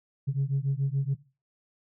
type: beating tone pair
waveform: sine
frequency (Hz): 134.4 / 141.4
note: C3 / C#3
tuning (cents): +47 / +35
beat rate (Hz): 7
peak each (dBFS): -26 / -26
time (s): 0.27-1.15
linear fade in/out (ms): 20
effects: noise-tail reverb RT60 0.3 s tail -17 dB re dry + tanh soft clip ceiling -20 dBFS